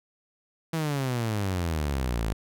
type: exponential sweep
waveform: sawtooth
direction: down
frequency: 165.9 to 51.91 Hz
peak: -22 dBFS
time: 0.73-2.33 s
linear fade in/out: 5 ms
effects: none